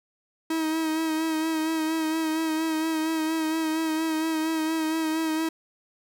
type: tone with vibrato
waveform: 45% pulse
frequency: 318.6 Hz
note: D#4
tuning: 41 cents sharp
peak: -24 dBFS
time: 0.5-5.49 s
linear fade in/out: 5 ms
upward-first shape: sine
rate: 4.3 Hz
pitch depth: 30 cents each way
effects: none